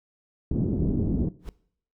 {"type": "low-pass noise", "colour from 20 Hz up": "white", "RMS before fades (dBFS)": -25, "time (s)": [0.51, 1.29], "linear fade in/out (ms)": 5, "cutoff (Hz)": 300, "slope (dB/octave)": 24}
{"type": "noise with exponential growth", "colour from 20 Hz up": "brown", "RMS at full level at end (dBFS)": -31, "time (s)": [1.39, 1.49], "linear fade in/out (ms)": 1, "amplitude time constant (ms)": 20}
{"effects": ["noise-tail reverb RT60 0.6 s tail -19 dB re dry"]}